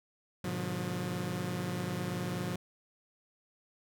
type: chord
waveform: sawtooth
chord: G# diminished seventh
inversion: none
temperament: just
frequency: 103.83 / 124.59 / 149.51 / 179.41 Hz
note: G#2 / B2 / D3 / F3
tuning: 0 / +16 / +31 / +47 cents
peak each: -37 / -37 / -37 / -32 dBFS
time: 0.44-2.56 s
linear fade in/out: 5 ms
effects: none